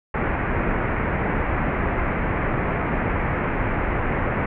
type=low-pass noise; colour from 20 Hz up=pink; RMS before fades=-23 dBFS; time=0.14-4.46 s; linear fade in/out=5 ms; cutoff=2300 Hz; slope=48 dB/octave; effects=none